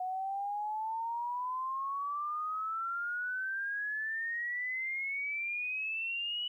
sine exponential sweep, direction up, 732 to 2960 Hz, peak -33 dBFS, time 0-6.48 s, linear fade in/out 5 ms, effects 12-bit

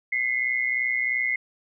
sine tone pair together, 2025 / 2148 Hz, B6 / C7, +43 / +45 cents, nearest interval minor second, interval 102 cents, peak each -25 dBFS, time 0.12-1.36 s, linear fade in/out 5 ms, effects none

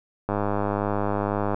click train, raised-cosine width 1 ms, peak -11 dBFS, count 129, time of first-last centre 0.29-1.545 s, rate 102 Hz, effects none

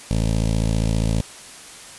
15% pulse tone with notch filter, 55 Hz, A1, in tune, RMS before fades -20 dBFS, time 0.11-1.21 s, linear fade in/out 0 ms, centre 1400 Hz, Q 0.5, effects white hiss -40 dBFS RMS until 1.98 s + resampled to 24000 Hz

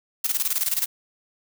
blue noise with tremolo, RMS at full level -22 dBFS, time 0.24-0.86 s, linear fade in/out 5 ms, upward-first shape square, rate 19 Hz, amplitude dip 75%, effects none

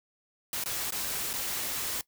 white noise with dropouts, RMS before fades -33 dBFS, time 0.53-2.01 s, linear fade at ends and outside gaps 1 ms, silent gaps 0.638-0.659 / 0.906-0.922 / 1.331-1.337 s, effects noise-tail reverb RT60 0.1 s tail -20 dB re dry

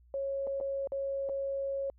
sine tone with dropouts, 549 Hz, C#5, 17 cents flat, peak -31 dBFS, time 0.14-1.9 s, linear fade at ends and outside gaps 1 ms, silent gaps 0.469-0.473 / 0.602-0.61 / 0.873-0.92 / 1.29-1.295 s, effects added 60 Hz sine -58 dBFS peak until 1.98 s

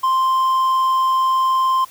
triangle tone, 1046.5 Hz, C6, in tune, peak -12 dBFS, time 0.03-1.85 s, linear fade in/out 10 ms, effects white hiss -45 dBFS RMS until 1.9 s

